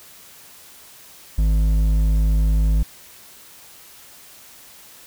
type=tone with hard clipping; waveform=triangle; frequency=52.5 Hz; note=G#1; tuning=19 cents sharp; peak=-16 dBFS; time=1.38-2.83 s; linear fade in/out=5 ms; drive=11 dB; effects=white hiss -45 dBFS RMS until 5.06 s